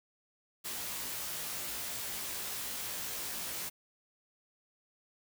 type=noise with comb filter; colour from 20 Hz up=white; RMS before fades=-39 dBFS; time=0.64-3.7 s; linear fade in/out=20 ms; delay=17 ms; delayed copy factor=+0.85; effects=none